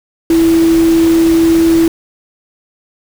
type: tone in noise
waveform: sine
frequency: 329.6 Hz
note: E4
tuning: in tune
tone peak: -6 dBFS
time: 0.3-1.88 s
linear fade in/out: 2 ms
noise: pink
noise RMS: -23 dBFS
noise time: 0.3-1.88 s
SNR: +14 dB
effects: none